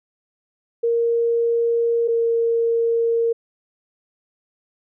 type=tone pair in turn; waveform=sine; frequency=466.2 / 462.2 Hz; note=A#4 / A#4; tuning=0 / -15 cents; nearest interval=unison; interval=15 cents; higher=first; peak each=-16 dBFS; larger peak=neither; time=0.83-2.08 / 2.08-3.33 s; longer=neither; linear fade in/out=10 ms; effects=none